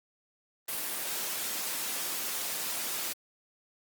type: noise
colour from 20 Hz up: white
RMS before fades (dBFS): -34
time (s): 0.68-3.13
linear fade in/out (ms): 5
effects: high-pass 200 Hz 12 dB/octave + Opus 24 kbps